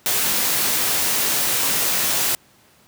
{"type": "noise with comb filter", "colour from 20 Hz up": "white", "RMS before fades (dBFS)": -20, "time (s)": [0.06, 2.35], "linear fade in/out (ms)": 0, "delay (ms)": 20, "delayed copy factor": -0.5, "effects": ["pink hiss -54 dBFS RMS until 2.87 s", "high-pass 100 Hz 12 dB/octave"]}